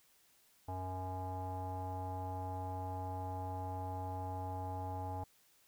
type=tone with low-pass filter; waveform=square; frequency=92.7 Hz; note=F#2; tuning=4 cents sharp; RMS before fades=-41 dBFS; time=0.68-5.24 s; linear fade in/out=5 ms; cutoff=820 Hz; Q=8; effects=white hiss -69 dBFS RMS until 5.67 s